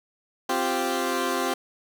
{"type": "chord", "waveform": "15% pulse", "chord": "C suspended fourth", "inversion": "none", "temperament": "equal", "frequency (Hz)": [261.6, 349.2, 392], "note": ["C4", "F4", "G4"], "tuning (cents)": [0, 0, 0], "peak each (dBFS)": -22, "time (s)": [0.49, 1.54], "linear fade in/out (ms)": 5, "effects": []}